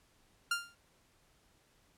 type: tone with exponential decay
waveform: sawtooth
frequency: 1396.9 Hz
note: F6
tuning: in tune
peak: -24 dBFS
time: 0.51-0.75 s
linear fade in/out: 5 ms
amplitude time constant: 52 ms
effects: pink hiss -69 dBFS RMS until 1.97 s + low-pass 12000 Hz 12 dB/octave